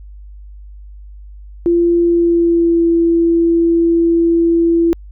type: tone with pitch glide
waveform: sine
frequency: 342.8 to 335.7 Hz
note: F4 to E4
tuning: -32 to +32 cents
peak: -9 dBFS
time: 1.66-4.93 s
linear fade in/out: 0 ms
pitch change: -36 cents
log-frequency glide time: 2.02-2.86 s
effects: added 50 Hz sine -32 dBFS peak until 5.11 s